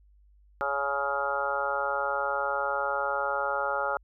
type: harmonic tone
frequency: 140 Hz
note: C#3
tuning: 18 cents sharp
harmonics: 3 / 4 / 5 / 6 / 7 / 8 / 9 / 10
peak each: -40 / -32 / -40 / -32 / -41 / -41 / -33 / -32 dBFS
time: 0.61-3.97 s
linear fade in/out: 0 ms
effects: added 50 Hz sine -56 dBFS peak until 4.03 s